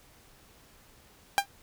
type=tone with exponential decay; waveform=sawtooth; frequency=797 Hz; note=G5; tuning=28 cents sharp; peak=-13 dBFS; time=1.38-1.46 s; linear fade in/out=0 ms; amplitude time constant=16 ms; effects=pink hiss -58 dBFS RMS until 1.62 s